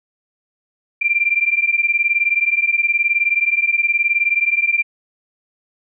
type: beating tone pair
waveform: sine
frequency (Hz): 2362 / 2381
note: D7 / D7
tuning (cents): +9 / +23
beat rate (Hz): 19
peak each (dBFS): -17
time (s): 1.01-4.83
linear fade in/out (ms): 10
effects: none